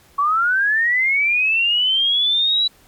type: linear sweep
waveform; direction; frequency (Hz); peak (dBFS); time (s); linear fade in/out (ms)
sine; up; 1108.7 to 3951; -14; 0.18-2.68; 10
effects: pink hiss -52 dBFS RMS until 2.87 s + MP3 96 kbps